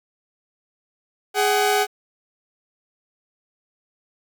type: tone pair together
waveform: sawtooth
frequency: 415.3 / 754.7 Hz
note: G#4 / F#5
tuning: 0 / +34 cents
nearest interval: minor seventh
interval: 1034 cents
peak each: -16 dBFS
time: 1.34-1.87 s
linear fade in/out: 50 ms
effects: 8-bit